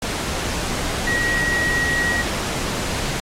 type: tone in noise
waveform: sine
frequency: 1906 Hz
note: A#6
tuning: 38 cents sharp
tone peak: -19 dBFS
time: 1.07-2.22 s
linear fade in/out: 2 ms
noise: pink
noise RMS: -25 dBFS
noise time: 0.02-3.2 s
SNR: +3 dB
effects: low-pass 9000 Hz 12 dB/octave + AAC 48 kbps